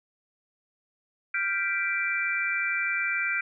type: chord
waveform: sine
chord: G dominant seventh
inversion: third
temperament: equal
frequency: 1396.9 / 1568 / 1975.5 / 2349 Hz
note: F6 / G6 / B6 / D7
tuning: 0 / 0 / 0 / 0 cents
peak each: -32 / -31 / -33 / -28 dBFS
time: 1.34-3.41 s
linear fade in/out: 5 ms
effects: none